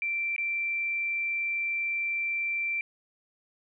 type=tone with dropouts; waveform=sine; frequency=2349 Hz; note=D7; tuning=in tune; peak=-27 dBFS; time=0.02-2.81 s; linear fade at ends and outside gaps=1 ms; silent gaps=0.363-0.381 s; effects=none